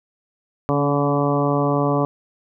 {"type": "harmonic tone with a mistuned harmonic", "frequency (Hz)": 143.7, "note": "D3", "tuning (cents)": -37, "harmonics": [1, 2, 3, 4, 5, 6, 7, 8], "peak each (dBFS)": [-22, -22, -24, -24, -27, -31, -28, -27], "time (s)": [0.69, 2.05], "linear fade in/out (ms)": 0, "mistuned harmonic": 2, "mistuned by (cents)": -22, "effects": []}